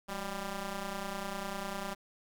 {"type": "ring-modulated tone", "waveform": "10% pulse", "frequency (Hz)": 196, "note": "G3", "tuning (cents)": 0, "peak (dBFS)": -25, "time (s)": [0.08, 1.95], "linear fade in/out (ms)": 20, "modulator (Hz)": 407, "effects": []}